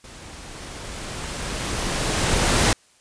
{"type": "noise with level ramp", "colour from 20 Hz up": "pink", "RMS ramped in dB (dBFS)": [-42, -17], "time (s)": [0.04, 2.73], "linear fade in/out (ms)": 2, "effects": ["white hiss -57 dBFS RMS until 3 s", "resampled to 22050 Hz"]}